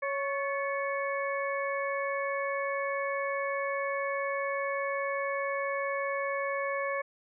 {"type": "harmonic tone with a mistuned harmonic", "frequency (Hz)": 554.4, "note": "C#5", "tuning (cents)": 0, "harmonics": [1, 2, 3, 4], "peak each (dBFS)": [-32, -35, -37, -38], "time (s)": [0.02, 7.02], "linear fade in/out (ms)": 10, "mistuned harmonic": 3, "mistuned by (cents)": 68, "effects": []}